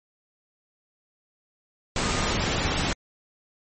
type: tone in noise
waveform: sine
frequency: 1227 Hz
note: D#6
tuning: 25 cents flat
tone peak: -35 dBFS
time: 2.04-2.32 s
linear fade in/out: 2 ms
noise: pink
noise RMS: -25 dBFS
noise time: 1.96-2.93 s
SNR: -13 dB
effects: MP3 32 kbps